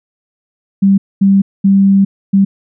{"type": "tone bursts at uneven times", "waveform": "sine", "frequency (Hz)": 196, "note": "G3", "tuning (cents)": 0, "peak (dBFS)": -5, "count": 4, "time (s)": [[0.82, 0.98], [1.21, 1.42], [1.64, 2.05], [2.33, 2.45]], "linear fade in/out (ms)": 10, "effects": []}